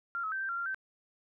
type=tone with pitch steps; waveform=sine; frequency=1385 / 1286 / 1554 / 1568 / 1378 / 1386 / 1549 Hz; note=F6 / E6 / G6 / G6 / F6 / F6 / G6; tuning=-15 / -43 / -16 / 0 / -24 / -14 / -21 cents; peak=-32 dBFS; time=0.15-0.745 s; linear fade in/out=0 ms; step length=85 ms; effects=none